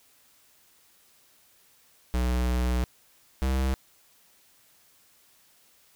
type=tone pair in turn; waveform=square; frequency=61.74 / 65.7 Hz; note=B1 / C2; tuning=0 / +8 cents; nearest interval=minor second; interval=108 cents; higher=second; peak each=-24 dBFS; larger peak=neither; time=2.14-2.84 / 3.42-3.74 s; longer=first; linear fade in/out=0 ms; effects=white hiss -61 dBFS RMS until 5.95 s